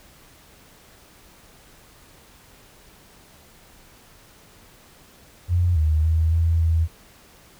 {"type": "tone with pitch steps", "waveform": "sine", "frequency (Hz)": [88, 77.7, 80.5, 82.7, 81.7], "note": ["F2", "D#2", "E2", "E2", "E2"], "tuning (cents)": [14, -2, -41, 6, -15], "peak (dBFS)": -16, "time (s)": [5.48, 6.88], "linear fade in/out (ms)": 50, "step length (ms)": 280, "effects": ["pink hiss -51 dBFS RMS until 7.59 s"]}